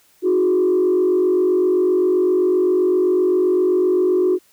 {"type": "tone with frequency modulation", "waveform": "sine", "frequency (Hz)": 365, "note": "F#4", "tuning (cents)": -24, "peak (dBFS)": -12, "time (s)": [0.22, 4.39], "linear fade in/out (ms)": 50, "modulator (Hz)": 47.7, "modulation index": 0.68, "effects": ["tanh soft clip ceiling -10 dBFS", "white hiss -56 dBFS RMS until 4.52 s"]}